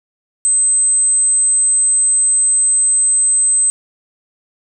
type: tone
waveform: sine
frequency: 8200 Hz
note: C9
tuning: 36 cents flat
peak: -10 dBFS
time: 0.45-3.7 s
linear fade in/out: 0 ms
effects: none